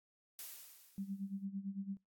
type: noise with exponential decay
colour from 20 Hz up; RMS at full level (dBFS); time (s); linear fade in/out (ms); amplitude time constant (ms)
blue; -45; 0.39-1.45; 0; 230
type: tone with tremolo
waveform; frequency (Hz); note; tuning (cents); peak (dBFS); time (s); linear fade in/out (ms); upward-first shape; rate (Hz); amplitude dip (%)
sine; 196; G3; 0; -37; 0.98-1.97; 0; sine; 8.9; 85
effects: noise-tail reverb RT60 0.2 s tail -21 dB re dry + AAC 64 kbps